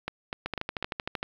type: two click trains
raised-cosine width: 0.3 ms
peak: -14 / -15 dBFS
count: 11 / 4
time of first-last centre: 0.46-1.229 / 0.08-0.826 s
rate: 13 / 4.02 Hz
effects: low-pass 5000 Hz 12 dB/octave + 8-bit